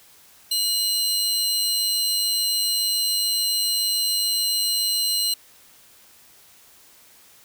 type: tone pair together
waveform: sawtooth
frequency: 2900 / 4101 Hz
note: F#7 / C8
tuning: -35 / -36 cents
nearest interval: tritone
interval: 599 cents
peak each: -26 / -18 dBFS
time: 0.51-5.34 s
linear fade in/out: 5 ms
effects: white hiss -52 dBFS RMS until 7.44 s